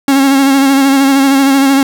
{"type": "tone with vibrato", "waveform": "45% pulse", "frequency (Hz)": 273, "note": "C#4", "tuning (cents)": -26, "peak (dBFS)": -6, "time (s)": [0.08, 1.83], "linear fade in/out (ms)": 2, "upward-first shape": "sine", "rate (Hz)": 13, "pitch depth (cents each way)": 35, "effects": []}